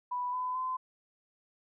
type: tone with pitch steps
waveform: sine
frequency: 987.8 / 1006.2 / 1025 Hz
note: B5 / B5 / C6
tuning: 0 / +32 / -36 cents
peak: -31 dBFS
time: 0.11-0.77 s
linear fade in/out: 10 ms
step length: 220 ms
effects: none